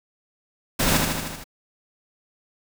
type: noise with echo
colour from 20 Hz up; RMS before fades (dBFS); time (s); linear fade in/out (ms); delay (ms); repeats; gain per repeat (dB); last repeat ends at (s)
pink; -21; 0.79-0.98; 10; 77; 6; -3; 1.442
effects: none